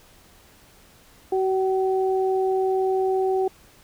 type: tone pair together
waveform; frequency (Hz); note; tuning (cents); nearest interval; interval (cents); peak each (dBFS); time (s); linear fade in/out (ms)
sine; 378.5 / 761; F#4 / F#5; +39 / +48; octave; 1209; -20 / -26; 1.32-3.48; 5
effects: pink hiss -53 dBFS RMS until 3.83 s